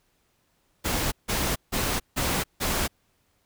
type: noise bursts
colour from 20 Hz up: pink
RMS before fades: -26 dBFS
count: 5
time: 0.84-2.88 s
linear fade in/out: 20 ms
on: 280 ms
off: 160 ms
effects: pink hiss -69 dBFS RMS until 3.45 s